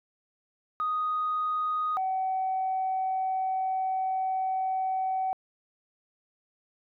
sine tone pair in turn, 1244.5 / 757 Hz, D#6 / F#5, 0 / +39 cents, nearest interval major sixth, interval 861 cents, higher first, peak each -25 / -25 dBFS, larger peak neither, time 0.8-1.97 / 1.97-5.33 s, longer second, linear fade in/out 0 ms, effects tanh soft clip ceiling -21 dBFS

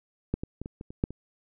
clicks, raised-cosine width 3 ms, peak -13 / -20 / -22 / -24 / -26 / -28 / -11 / -26 dBFS, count 8, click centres 0.34 / 0.435 / 0.616 / 0.659 / 0.811 / 0.905 / 1.039 / 1.106 s, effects none

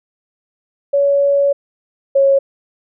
sine tone pair in turn, 563 / 548.9 Hz, C#5 / C#5, +27 / -17 cents, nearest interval unison, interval 44 cents, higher first, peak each -10 / -8 dBFS, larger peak second, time 0.93-1.53 / 2.15-2.39 s, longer first, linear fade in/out 10 ms, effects none

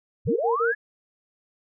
sine linear sweep, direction up, 55 to 1739 Hz, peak -23 dBFS, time 0.25-0.75 s, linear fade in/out 20 ms
sine tone bursts, 464.3 Hz, A#4, 7 cents flat, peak -21 dBFS, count 3, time 0.27-0.724 s, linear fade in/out 20 ms, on 130 ms, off 32 ms
effects none

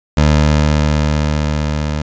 20% pulse tone with level ramp, 75.4 Hz, D2, 46 cents sharp, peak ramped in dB -3 to -12 dBFS, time 0.17-2.02 s, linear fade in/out 5 ms, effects resampled to 16000 Hz

